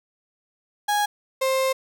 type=tone pair in turn; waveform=35% pulse; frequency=828 / 527.6 Hz; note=G#5 / C5; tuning=-5 / +14 cents; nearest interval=minor sixth; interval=781 cents; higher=first; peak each=-18 dBFS; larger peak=neither; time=0.88-1.06 / 1.41-1.73 s; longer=second; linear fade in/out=10 ms; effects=none